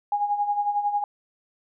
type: tone with tremolo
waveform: sine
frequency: 822 Hz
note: G#5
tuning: 18 cents flat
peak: -19 dBFS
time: 0.12-1.04 s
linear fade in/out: 2 ms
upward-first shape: sine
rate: 11 Hz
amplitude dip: 65%
effects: none